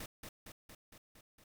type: noise with echo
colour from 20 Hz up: pink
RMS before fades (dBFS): -45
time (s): 0-0.06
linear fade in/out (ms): 5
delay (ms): 230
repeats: 6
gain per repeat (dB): -3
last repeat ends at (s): 1.44
effects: none